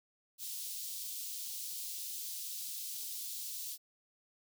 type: high-pass noise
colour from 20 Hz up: white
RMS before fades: -42 dBFS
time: 0.38-3.78 s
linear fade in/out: 50 ms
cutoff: 3500 Hz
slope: 24 dB/octave
effects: none